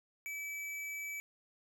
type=tone; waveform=square; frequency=2301 Hz; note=D7; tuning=36 cents flat; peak=-40 dBFS; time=0.26-1.2 s; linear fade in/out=0 ms; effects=none